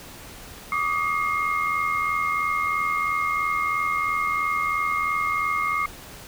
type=tone cluster; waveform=sine; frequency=1151 / 1234 / 2141 Hz; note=D6 / D#6 / C7; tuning=-35 / -15 / +39 cents; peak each=-26 dBFS; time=0.72-5.86 s; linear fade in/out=2 ms; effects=pink hiss -42 dBFS RMS until 6.27 s